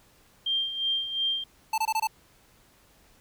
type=tone with tremolo; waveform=sine; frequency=3180 Hz; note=G7; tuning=24 cents sharp; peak=-23 dBFS; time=0.46-1.44 s; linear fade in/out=5 ms; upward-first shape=sine; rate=2.8 Hz; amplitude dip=65%
type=tone bursts; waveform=square; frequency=880 Hz; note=A5; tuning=in tune; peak=-24 dBFS; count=5; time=1.73-2.072 s; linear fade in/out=5 ms; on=50 ms; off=23 ms
effects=pink hiss -60 dBFS RMS until 3.2 s